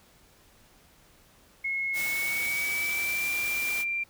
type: tone with pitch glide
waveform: sine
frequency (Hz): 2172 to 2369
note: C#7 to D7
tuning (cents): -36 to +14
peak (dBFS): -27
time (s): 1.64-4.04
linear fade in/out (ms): 10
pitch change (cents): +150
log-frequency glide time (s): 1.93-3.29
type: noise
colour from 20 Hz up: white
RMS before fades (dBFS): -36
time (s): 1.93-3.85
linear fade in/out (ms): 50
effects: pink hiss -59 dBFS RMS until 4.09 s